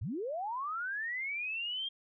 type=linear sweep; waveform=sine; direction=up; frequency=73.1 to 3234 Hz; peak=-34 dBFS; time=0.01-1.89 s; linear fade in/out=10 ms; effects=none